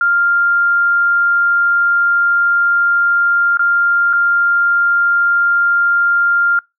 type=tone with dropouts; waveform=sine; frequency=1396.9 Hz; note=F6; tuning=in tune; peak=-10 dBFS; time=0.01-6.59 s; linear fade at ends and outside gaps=2 ms; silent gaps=3.572-3.593 / 4.131-4.134 s; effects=noise-tail reverb RT60 0.2 s tail -25 dB re dry